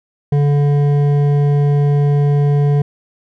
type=tone with hard clipping; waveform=triangle; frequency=144.2 Hz; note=D3; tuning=31 cents flat; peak=-12 dBFS; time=0.32-2.82 s; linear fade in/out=5 ms; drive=13 dB; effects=none